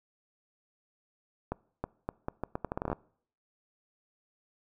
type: accelerating click train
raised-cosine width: 1 ms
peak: -18 dBFS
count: 15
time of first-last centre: 1.52-2.93 s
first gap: 320 ms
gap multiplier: 0.78
effects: noise-tail reverb RT60 0.6 s tail -24 dB re dry